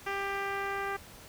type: tone with low-pass filter sweep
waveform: 10% pulse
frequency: 395.8 Hz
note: G4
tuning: 17 cents sharp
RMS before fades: -34 dBFS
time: 0.06-0.97 s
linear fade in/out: 10 ms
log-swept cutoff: 2900 to 1800 Hz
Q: 1
effects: pink hiss -51 dBFS RMS until 1.28 s